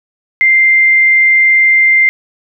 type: tone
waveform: sine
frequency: 2093 Hz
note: C7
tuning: in tune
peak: -5 dBFS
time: 0.41-2.09 s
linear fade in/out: 0 ms
effects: none